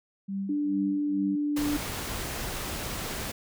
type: tone with tremolo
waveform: sine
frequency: 196 Hz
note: G3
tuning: in tune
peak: -28 dBFS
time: 0.28-1.36 s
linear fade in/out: 10 ms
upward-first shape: sine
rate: 2.3 Hz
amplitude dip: 95%
type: tone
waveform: sine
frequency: 293.7 Hz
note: D4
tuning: in tune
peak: -25 dBFS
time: 0.49-1.77 s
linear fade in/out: 5 ms
type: noise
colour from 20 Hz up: pink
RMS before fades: -34 dBFS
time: 1.56-3.32 s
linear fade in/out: 10 ms
effects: none